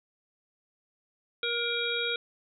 harmonic tone, 472.9 Hz, A#4, 25 cents sharp, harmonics 1 / 3 / 5 / 7 / 8, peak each -34 / -34 / -34 / -34 / -34 dBFS, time 1.43-2.16 s, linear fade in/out 2 ms, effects none

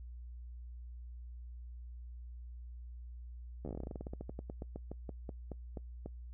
slowing click train, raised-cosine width 2 ms, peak -29 dBFS, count 28, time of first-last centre 3.65-6.06 s, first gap 12 ms, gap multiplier 1.13, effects noise-tail reverb RT60 0.1 s tail -23 dB re dry + added 60 Hz sine -45 dBFS peak until 6.33 s

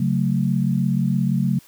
sine chord, F# minor, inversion second, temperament just, 138.75 / 185 / 222 Hz, C#3 / F#3 / A3, +2 / 0 / +16 cents, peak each -21 / -21 / -23 dBFS, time 0-1.59 s, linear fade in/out 5 ms, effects white hiss -51 dBFS RMS until 1.67 s

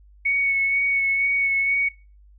sine tone with vibrato, 2218 Hz, C#7, in tune, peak -18 dBFS, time 0.25-1.89 s, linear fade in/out 10 ms, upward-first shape sine, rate 2.1 Hz, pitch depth 17 cents each way, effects noise-tail reverb RT60 0.3 s tail -18 dB re dry + added 50 Hz sine -48 dBFS peak until 2.38 s

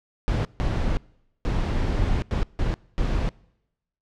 brown noise bursts at uneven times, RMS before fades -23 dBFS, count 6, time 0.28-0.45 / 0.6-0.97 / 1.45-2.22 / 2.31-2.43 / 2.59-2.74 / 2.98-3.29 s, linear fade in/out 0 ms, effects noise-tail reverb RT60 0.9 s tail -25 dB re dry + low-pass 5000 Hz 12 dB/octave

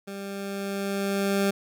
20% pulse tone with level ramp, 197.9 Hz, G3, 17 cents sharp, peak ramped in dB -30 to -16 dBFS, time 0.07-1.51 s, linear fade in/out 10 ms, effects none

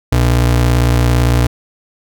square ring-modulated tone, 92.5 Hz, F#2, in tune, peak -7 dBFS, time 0.12-1.47 s, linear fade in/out 5 ms, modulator 28.9 Hz, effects none

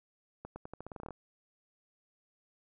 accelerating click train, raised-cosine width 1 ms, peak -29 dBFS, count 13, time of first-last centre 0.45-1.107 s, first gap 110 ms, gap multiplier 0.86, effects none

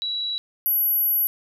sine tone pair in turn, 3911 / 11720 Hz, B7 / F#9, -18 / -18 cents, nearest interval octave + perfect fifth, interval 1900 cents, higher second, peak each -24 / -18 dBFS, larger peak second, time 0.02-0.38 / 0.66-1.27 s, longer second, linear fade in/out 0 ms, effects none

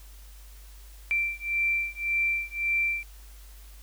sine beating tone pair, 2349 / 2350.8 Hz, D7 / D7, 0 / +1 cents, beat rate 1.8 Hz, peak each -28 dBFS, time 1.11-3.03 s, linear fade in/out 0 ms, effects added 50 Hz sine -45 dBFS peak until 3.82 s + white hiss -55 dBFS RMS until 3.82 s

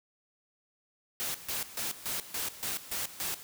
white noise with tremolo, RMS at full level -34 dBFS, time 1.2-3.43 s, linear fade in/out 0 ms, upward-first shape square, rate 3.5 Hz, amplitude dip 80%, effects none

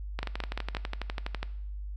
two click trains, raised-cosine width 0.3 ms, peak -17 / -16 dBFS, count 16 / 4, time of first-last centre 0.19-1.43 / 0.23-0.749 s, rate 12.1 / 5.78 Hz, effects noise-tail reverb RT60 0.7 s tail -17 dB re dry + added 50 Hz sine -35 dBFS peak until 1.96 s

